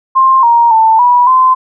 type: tone with pitch steps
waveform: sine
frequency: 1056 / 938 / 889 / 976 / 1032 Hz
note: C6 / A#5 / A5 / B5 / C6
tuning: +16 / +11 / +18 / -21 / -24 cents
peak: -4 dBFS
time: 0.15-1.55 s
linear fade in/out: 20 ms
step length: 280 ms
effects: none